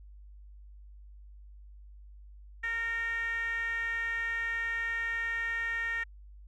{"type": "tone with band-pass filter", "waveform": "10% pulse", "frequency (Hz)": 460.4, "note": "A#4", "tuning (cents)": -22, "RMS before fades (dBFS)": -33, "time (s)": [2.63, 6.04], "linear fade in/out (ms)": 10, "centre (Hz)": 1900, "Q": 8.4, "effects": ["added 50 Hz sine -48 dBFS peak until 6.47 s"]}